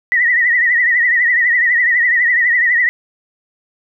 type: tone with vibrato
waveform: sine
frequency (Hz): 1924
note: B6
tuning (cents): -46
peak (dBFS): -10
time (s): 0.12-2.89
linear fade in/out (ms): 0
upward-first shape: triangle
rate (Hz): 12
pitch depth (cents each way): 97
effects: none